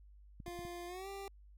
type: clicks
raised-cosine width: 5 ms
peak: -37 dBFS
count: 4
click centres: 0.402 / 0.48 / 0.591 / 0.651 s
type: tone with pitch glide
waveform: 25% pulse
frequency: 349.2 to 394.2 Hz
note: F4 to G4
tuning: 0 to +10 cents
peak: -40 dBFS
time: 0.46-1.28 s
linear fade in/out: 2 ms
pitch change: +210 cents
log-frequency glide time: 0.87-1.08 s
effects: added 50 Hz sine -56 dBFS peak until 1.57 s